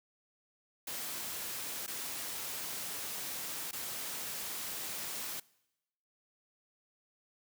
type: noise with dropouts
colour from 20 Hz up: white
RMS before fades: -40 dBFS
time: 0.87-5.4 s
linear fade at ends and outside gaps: 5 ms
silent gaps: 1.865-1.877 / 3.712-3.729 s
effects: noise-tail reverb RT60 0.9 s tail -23 dB re dry + high-pass 100 Hz 12 dB/octave